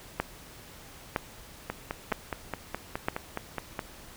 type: two click trains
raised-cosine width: 0.5 ms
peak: -16 / -11 dBFS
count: 11 / 4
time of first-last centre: 1.7-3.792 / 0.2-3.085 s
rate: 4.78 / 1.04 Hz
effects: pink hiss -49 dBFS RMS until 4.16 s